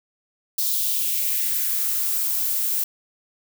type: noise with high-pass filter sweep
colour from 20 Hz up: violet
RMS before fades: -23 dBFS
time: 0.58-2.84 s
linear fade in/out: 5 ms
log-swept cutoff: 4200 to 510 Hz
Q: 2.4
effects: none